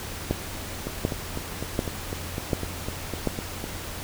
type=two click trains; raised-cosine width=2 ms; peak=-9 / -16 dBFS; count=5 / 12; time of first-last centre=0.31-3.273 / 0.87-3.641 s; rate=1.35 / 3.97 Hz; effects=added 87 Hz sine -40 dBFS peak until 4.03 s + pink hiss -36 dBFS RMS until 4.03 s